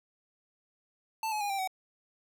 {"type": "tone with pitch steps", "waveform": "square", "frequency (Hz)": [885, 850.4, 817.2, 785.3, 754.6], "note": ["A5", "G#5", "G#5", "G5", "F#5"], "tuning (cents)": [10, 41, -28, 3, 34], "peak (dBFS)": -31, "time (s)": [1.23, 1.675], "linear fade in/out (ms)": 2, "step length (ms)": 89, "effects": []}